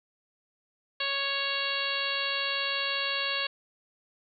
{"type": "harmonic tone", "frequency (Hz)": 554.4, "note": "C#5", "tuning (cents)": 0, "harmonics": [1, 2, 3, 4, 5, 6, 7, 8], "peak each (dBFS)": [-39, -37, -35, -38, -33, -36, -36, -36], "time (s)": [1, 3.47], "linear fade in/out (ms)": 5, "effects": []}